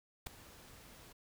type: noise with ADSR envelope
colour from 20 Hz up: pink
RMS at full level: -38 dBFS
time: 0.26-1.13 s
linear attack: 10 ms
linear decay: 3 ms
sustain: -19 dB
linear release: 12 ms
effects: none